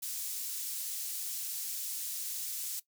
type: high-pass noise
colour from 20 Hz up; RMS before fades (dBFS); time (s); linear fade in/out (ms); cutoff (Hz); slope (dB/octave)
pink; -38; 0.02-2.8; 10; 7100; 12
effects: noise-tail reverb RT60 0.1 s tail -17 dB re dry